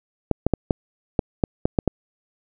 clicks, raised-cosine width 2 ms, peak -4 dBFS, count 9, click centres 0.313 / 0.466 / 0.537 / 0.708 / 1.192 / 1.438 / 1.655 / 1.788 / 1.877 s, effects none

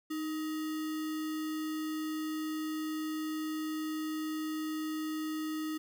sine tone with sample-and-hold, 311.1 Hz, D#4, in tune, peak -33 dBFS, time 0.1-5.78 s, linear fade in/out 10 ms, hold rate 1575 Hz, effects none

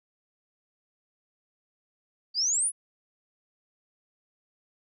sine exponential sweep, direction up, 4560 to 10548 Hz, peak -23 dBFS, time 2.34-2.72 s, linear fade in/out 50 ms, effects none

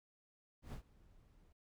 brown noise with ADSR envelope, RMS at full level -44 dBFS, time 0.62-1.53 s, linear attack 110 ms, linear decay 91 ms, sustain -22 dB, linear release 11 ms, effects none

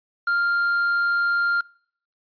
triangle tone with quantisation, 1396.9 Hz, F6, in tune, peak -17 dBFS, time 0.27-1.61 s, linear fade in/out 5 ms, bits 7, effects noise-tail reverb RT60 0.6 s tail -25 dB re dry + resampled to 11025 Hz

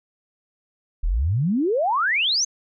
sine exponential sweep, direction up, 34.66 to 6460 Hz, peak -18 dBFS, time 1.03-2.45 s, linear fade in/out 10 ms, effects none

